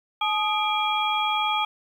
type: tone cluster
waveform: sine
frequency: 854 / 1243 / 2375 / 3298 Hz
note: G#5 / D#6 / D7 / G#7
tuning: +48 / -2 / +19 / -13 cents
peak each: -25 / -27 / -29 / -28 dBFS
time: 0.21-1.65 s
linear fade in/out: 5 ms
effects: 9-bit